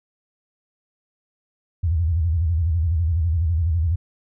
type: tone with vibrato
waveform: sine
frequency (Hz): 82.41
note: E2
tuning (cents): 0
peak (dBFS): -17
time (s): 1.83-3.96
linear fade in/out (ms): 10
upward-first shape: square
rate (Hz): 12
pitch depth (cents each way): 120
effects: none